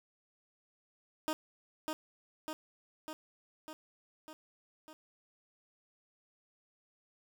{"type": "tone with echo", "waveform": "15% pulse", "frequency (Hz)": 311, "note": "D#4", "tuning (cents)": -1, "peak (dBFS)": -26, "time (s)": [1.28, 1.33], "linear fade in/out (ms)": 0, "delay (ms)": 600, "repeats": 6, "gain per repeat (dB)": -3, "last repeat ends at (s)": 4.93, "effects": []}